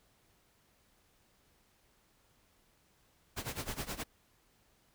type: noise with tremolo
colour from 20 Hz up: pink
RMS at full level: -37 dBFS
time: 3.36-4.04 s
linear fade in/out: 20 ms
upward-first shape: sine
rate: 9.5 Hz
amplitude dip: 85%
effects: pink hiss -70 dBFS RMS until 4.94 s